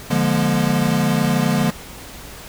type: chord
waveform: square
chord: Bb dominant seventh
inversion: first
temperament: equal with one note detuned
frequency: 146.83 / 174.61 / 207.7 / 239.2 Hz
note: D3 / F3 / Ab3 / Bb3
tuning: 0 / 0 / 0 / +45 cents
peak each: -22 dBFS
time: 0.1-1.71 s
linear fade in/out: 10 ms
effects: added 60 Hz sine -46 dBFS peak until 2.48 s + pink hiss -37 dBFS RMS until 2.48 s